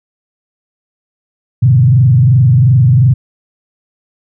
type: tone with frequency modulation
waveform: sine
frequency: 126 Hz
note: B2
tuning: 35 cents sharp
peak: -4 dBFS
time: 1.62-3.14 s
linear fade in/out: 10 ms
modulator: 22.8 Hz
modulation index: 0.93
effects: none